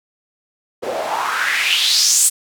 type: noise with band-pass filter sweep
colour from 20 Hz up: white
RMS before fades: -17 dBFS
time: 0.82-2.3 s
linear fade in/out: 20 ms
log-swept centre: 450 to 9000 Hz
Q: 4
effects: none